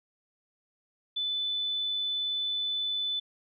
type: tone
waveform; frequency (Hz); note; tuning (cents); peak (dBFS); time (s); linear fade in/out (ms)
sine; 3501; A7; -9; -28; 1.16-3.2; 10
effects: none